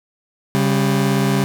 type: tone pair together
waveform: 30% pulse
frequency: 137.41 / 197.2 Hz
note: C#3 / G3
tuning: -15 / +11 cents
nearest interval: tritone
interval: 626 cents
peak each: -15 dBFS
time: 0.55-1.44 s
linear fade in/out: 0 ms
effects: none